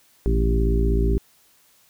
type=harmonic tone with a mistuned harmonic; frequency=56.1 Hz; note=A1; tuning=34 cents sharp; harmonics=1 / 2 / 3 / 4 / 5 / 6 / 7; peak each=-18 / -29 / -29 / -30 / -31 / -32 / -26 dBFS; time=0.26-1.18 s; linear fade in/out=0 ms; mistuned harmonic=2; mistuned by=+83 cents; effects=white hiss -58 dBFS RMS until 1.89 s